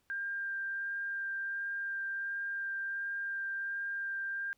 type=tone with vibrato; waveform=sine; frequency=1593 Hz; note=G6; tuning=27 cents sharp; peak=-34 dBFS; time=0.1-4.53 s; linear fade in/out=0 ms; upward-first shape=sine; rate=1.4 Hz; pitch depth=9 cents each way; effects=pink hiss -75 dBFS RMS until 4.57 s